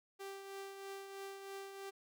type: tone with tremolo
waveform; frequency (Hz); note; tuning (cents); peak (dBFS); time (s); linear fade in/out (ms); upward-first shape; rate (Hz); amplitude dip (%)
sawtooth; 392; G4; 0; -40; 0.19-1.91; 20; triangle; 3.1; 50
effects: none